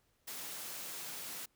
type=high-pass noise; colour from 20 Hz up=white; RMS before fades=-44 dBFS; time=0.27-1.46 s; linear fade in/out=10 ms; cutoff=140 Hz; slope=12 dB/octave; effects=pink hiss -75 dBFS RMS until 1.55 s